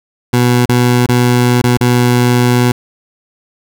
20% pulse tone with dropouts, 122.7 Hz, B2, 11 cents flat, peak -3 dBFS, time 0.33-2.72 s, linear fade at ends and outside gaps 5 ms, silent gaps 0.657-0.691 / 1.064-1.088 / 1.618-1.639 / 1.773-1.808 s, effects none

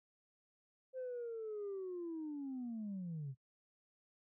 sine linear sweep, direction down, 523.3 to 128.1 Hz, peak -39 dBFS, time 0.93-3.35 s, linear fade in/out 50 ms, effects noise-tail reverb RT60 0.1 s tail -19 dB re dry + tanh soft clip ceiling -38 dBFS

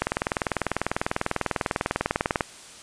click train, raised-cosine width 0.5 ms, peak -7 dBFS, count 49, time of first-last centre 0.02-2.408 s, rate 20.1 Hz, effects white hiss -45 dBFS RMS until 2.82 s + resampled to 22050 Hz

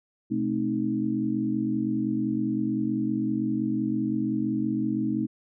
sine tone cluster, 127.7 / 217.6 / 263.4 / 313.1 Hz, C3 / A3 / C4 / D#4, -42 / -19 / +12 / +11 cents, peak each -35 / -28 / -30 / -28 dBFS, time 0.3-5.27 s, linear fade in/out 20 ms, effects none

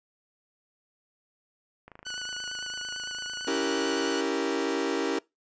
click train, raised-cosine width 0.5 ms, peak -31 dBFS, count 61, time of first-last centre 1.88-4.119 s, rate 26.8 Hz
15% pulse tone with vibrato, 1480 Hz, F#6, in tune, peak -27 dBFS, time 2.05-4.22 s, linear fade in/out 20 ms, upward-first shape triangle, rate 8.9 Hz, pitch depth 26 cents each way
40% pulse chord, C# diminished seventh, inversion none, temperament equal with one note detuned, 280.4 / 329.6 / 392 / 466.2 Hz, C#4 / E4 / G4 / Bb4, +20 / 0 / 0 / 0 cents, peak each -31 dBFS, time 3.47-5.19 s, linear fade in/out 5 ms
effects noise-tail reverb RT60 0.2 s tail -23 dB re dry + resampled to 16000 Hz

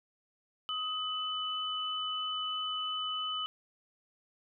sine tone pair together, 1259.4 / 2999 Hz, D#6 / F#7, +21 / +23 cents, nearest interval octave + minor third, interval 1502 cents, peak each -37 / -34 dBFS, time 0.69-3.46 s, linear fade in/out 0 ms, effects none

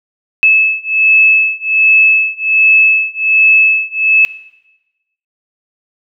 sine beating tone pair, 2603 / 2604.3 Hz, E7 / E7, -22 / -22 cents, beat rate 1.3 Hz, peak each -10 dBFS, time 0.43-4.25 s, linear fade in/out 0 ms, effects noise-tail reverb RT60 1.0 s tail -17 dB re dry

